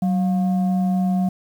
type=tone pair together; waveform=sine; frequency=187.6 / 708.3 Hz; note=F#3 / F5; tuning=+24 / +24 cents; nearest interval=octave + major seventh; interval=2300 cents; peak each=-16 / -27 dBFS; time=0.02-1.29 s; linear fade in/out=5 ms; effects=tanh soft clip ceiling -12 dBFS + 8-bit